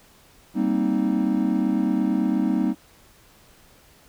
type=chord; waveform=triangle; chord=C minor seventh; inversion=second; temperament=equal; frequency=196 / 233.1 / 261.6 / 311.1 Hz; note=G3 / Bb3 / C4 / Eb4; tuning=0 / 0 / 0 / 0 cents; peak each=-23 dBFS; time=0.54-2.75 s; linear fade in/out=50 ms; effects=pink hiss -54 dBFS RMS until 4.08 s

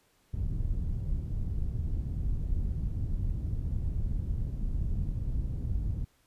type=low-pass noise; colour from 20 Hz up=pink; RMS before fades=-31 dBFS; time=0.33-6.05 s; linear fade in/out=10 ms; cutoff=110 Hz; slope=12 dB/octave; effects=pink hiss -68 dBFS RMS until 6.26 s + resampled to 32000 Hz

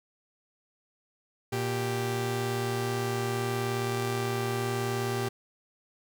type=tone pair together; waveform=sawtooth; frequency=117.62 / 392 Hz; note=A#2 / G4; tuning=+16 / 0 cents; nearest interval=octave + major sixth; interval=2084 cents; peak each=-27 dBFS; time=1.52-5.29 s; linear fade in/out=10 ms; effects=none

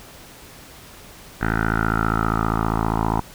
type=tone with low-pass filter sweep; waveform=10% pulse; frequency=55 Hz; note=A1; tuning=in tune; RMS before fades=-21 dBFS; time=1.41-3.21 s; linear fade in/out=5 ms; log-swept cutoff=1600 to 1000 Hz; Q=7.2; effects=pink hiss -43 dBFS RMS until 3.34 s

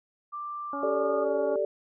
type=tone with pitch glide; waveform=sine; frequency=1180 to 1216.7 Hz; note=D6 to D#6; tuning=+8 to -39 cents; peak=-33 dBFS; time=0.32-1.25 s; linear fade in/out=20 ms; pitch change=+53 cents; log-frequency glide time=0.8-1.12 s
type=harmonic tone; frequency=281.9 Hz; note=C#4; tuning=29 cents sharp; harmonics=1 / 2 / 3 / 4 / 5; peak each=-36 / -37 / -39 / -44 / -45 dBFS; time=0.73-1.56 s; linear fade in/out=2 ms
type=chord; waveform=sine; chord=G suspended second; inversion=none; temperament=equal; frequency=392 / 440 / 587.3 Hz; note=G4 / A4 / D5; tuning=0 / 0 / 0 cents; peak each=-31 / -30 / -27 dBFS; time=0.83-1.65 s; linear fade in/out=2 ms
effects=none

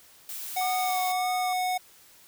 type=noise; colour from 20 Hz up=blue; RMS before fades=-37 dBFS; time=0.29-1.12 s; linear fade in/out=0 ms
type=tone with pitch glide; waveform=square; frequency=740 to 734.5 Hz; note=F#5 to F#5; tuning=0 to -13 cents; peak=-26 dBFS; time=0.56-1.78 s; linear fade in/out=10 ms; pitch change=-13 cents; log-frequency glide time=0.83-1.02 s
type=tone with vibrato; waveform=triangle; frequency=1174.7 Hz; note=D6; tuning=in tune; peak=-35 dBFS; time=0.61-1.53 s; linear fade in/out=2 ms; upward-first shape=sine; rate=1.7 Hz; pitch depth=82 cents each way
effects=white hiss -55 dBFS RMS until 2.27 s

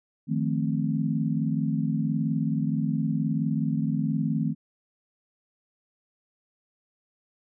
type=chord; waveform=sine; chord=F dominant seventh; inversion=third; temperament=equal; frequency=155.56 / 174.61 / 220 / 261.6 Hz; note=Eb3 / F3 / A3 / C4; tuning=0 / 0 / 0 / 0 cents; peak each=-27 / -32 / -28 / -30 dBFS; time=0.27-4.55 s; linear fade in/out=50 ms; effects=none

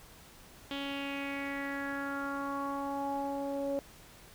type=tone with low-pass filter sweep; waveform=sawtooth; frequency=278.9 Hz; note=C#4; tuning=11 cents sharp; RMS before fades=-36 dBFS; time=0.71-3.79 s; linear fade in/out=0 ms; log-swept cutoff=3300 to 580 Hz; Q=5; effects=pink hiss -55 dBFS RMS until 4.34 s

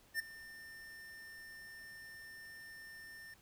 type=tone with ADSR envelope; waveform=square; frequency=1800 Hz; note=A6; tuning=39 cents sharp; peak=-33 dBFS; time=0.14-3.34 s; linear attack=53 ms; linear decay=12 ms; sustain=-18 dB; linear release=4 ms; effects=pink hiss -66 dBFS RMS until 3.41 s

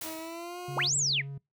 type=noise with exponential decay; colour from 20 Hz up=white; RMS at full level=-36 dBFS; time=0.01-0.57 s; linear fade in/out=5 ms; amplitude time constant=120 ms
type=tone with pitch glide; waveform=20% pulse; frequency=319.9 to 357 Hz; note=D#4 to F4; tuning=+48 to +38 cents; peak=-33 dBFS; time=0.02-0.9 s; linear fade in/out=50 ms; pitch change=+190 cents; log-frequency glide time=0.17-0.59 s
type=tone with vibrato; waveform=triangle; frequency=138.59 Hz; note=C#3; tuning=in tune; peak=-34 dBFS; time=0.68-1.38 s; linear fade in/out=5 ms; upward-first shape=triangle; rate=6.8 Hz; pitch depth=11 cents each way
type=linear two-way sweep; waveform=sine; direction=up then down; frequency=63.2 to 8020 to 1692 Hz; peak=-25 dBFS; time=0.76-1.22 s; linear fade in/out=20 ms; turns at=0.96 s
effects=noise-tail reverb RT60 0.2 s tail -24 dB re dry

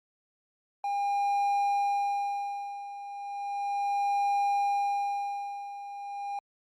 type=tone with tremolo; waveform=triangle; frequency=806 Hz; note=G5; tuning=48 cents sharp; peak=-22 dBFS; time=0.84-6.39 s; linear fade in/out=2 ms; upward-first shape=sine; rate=0.35 Hz; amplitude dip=80%; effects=Opus 48 kbps

